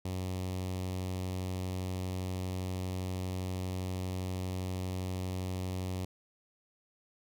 sawtooth tone with notch filter, 92.5 Hz, F#2, in tune, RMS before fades -36 dBFS, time 0.05-6.05 s, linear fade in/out 5 ms, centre 1500 Hz, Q 1.2, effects none

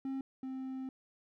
triangle tone pair in turn, 267.9 / 262.4 Hz, C4 / C4, +41 / +5 cents, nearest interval unison, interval 36 cents, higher first, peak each -33 / -36 dBFS, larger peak first, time 0.05-0.21 / 0.43-0.89 s, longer second, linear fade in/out 2 ms, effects none

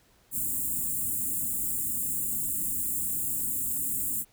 white band-stop noise, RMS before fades -30 dBFS, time 0.31-4.25 s, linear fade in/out 50 ms, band 320 to 7200 Hz, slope 96 dB/octave, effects pink hiss -63 dBFS RMS until 4.32 s

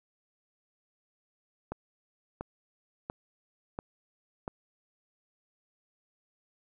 click train, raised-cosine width 1 ms, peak -21 dBFS, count 5, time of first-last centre 1.72-4.479 s, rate 1.45 Hz, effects none

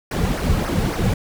brown noise with flanger, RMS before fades -20 dBFS, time 0.11-1.14 s, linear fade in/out 5 ms, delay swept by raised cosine 0.26 to 3.36 ms, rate 3.6 Hz, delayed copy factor -0.8, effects none

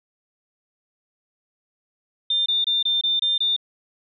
sine tone bursts, 3600 Hz, A7, 39 cents sharp, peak -18 dBFS, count 7, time 2.3-3.564 s, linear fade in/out 5 ms, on 160 ms, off 24 ms, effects none

